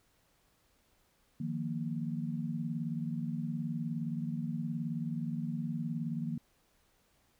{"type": "chord", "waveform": "sine", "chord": "Eb suspended second", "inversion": "none", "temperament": "equal", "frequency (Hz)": [155.56, 174.61, 233.1], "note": ["Eb3", "F3", "Bb3"], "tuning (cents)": [0, 0, 0], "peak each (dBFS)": [-37, -39, -37], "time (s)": [1.4, 6.38], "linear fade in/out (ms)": 5, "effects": ["pink hiss -71 dBFS RMS until 7.39 s"]}